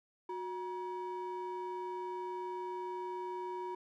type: ring-modulated tone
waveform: triangle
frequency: 659.3 Hz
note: E5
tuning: in tune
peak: -32 dBFS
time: 0.29-3.75 s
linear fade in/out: 5 ms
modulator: 294 Hz
effects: tanh soft clip ceiling -30 dBFS